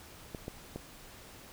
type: clicks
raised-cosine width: 2 ms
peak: -25 dBFS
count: 3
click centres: 0.348 / 0.481 / 0.76 s
effects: pink hiss -52 dBFS RMS until 1.52 s